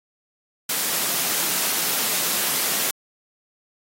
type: high-pass noise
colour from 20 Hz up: white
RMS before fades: -23 dBFS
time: 0.69-2.91 s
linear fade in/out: 5 ms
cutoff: 150 Hz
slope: 24 dB/octave
effects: AAC 48 kbps